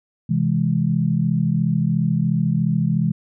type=chord; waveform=sine; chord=C augmented; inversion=none; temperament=equal; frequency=130.81 / 164.81 / 207.7 Hz; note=C3 / E3 / G#3; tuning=0 / 0 / 0 cents; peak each=-22 / -19 / -22 dBFS; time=0.29-3.12 s; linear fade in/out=10 ms; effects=none